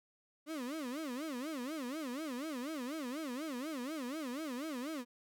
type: tone with vibrato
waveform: 35% pulse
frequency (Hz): 279.1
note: C#4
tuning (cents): +12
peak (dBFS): -37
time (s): 0.46-5.05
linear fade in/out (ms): 50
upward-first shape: sine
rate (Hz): 4.1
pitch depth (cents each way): 260
effects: none